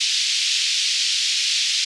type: band-pass noise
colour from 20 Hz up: white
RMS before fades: -21 dBFS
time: 0-1.85 s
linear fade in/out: 10 ms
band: 2700 to 5400 Hz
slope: 24 dB/octave
effects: resampled to 24000 Hz